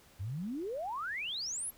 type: exponential sweep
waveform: sine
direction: up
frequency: 87.31 to 11840 Hz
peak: -35 dBFS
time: 0.19-1.71 s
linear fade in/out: 20 ms
effects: pink hiss -61 dBFS RMS until 1.77 s